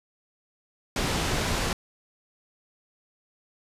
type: low-pass noise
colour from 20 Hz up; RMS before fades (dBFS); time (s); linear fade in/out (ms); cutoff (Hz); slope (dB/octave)
pink; -27; 0.96-1.73; 2; 7400; 12
effects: resampled to 32000 Hz